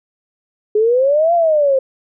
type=exponential two-way sweep; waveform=sine; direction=up then down; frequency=415.3 to 698.5 to 522 Hz; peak=-10 dBFS; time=0.75-1.79 s; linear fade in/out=5 ms; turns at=1.34 s; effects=none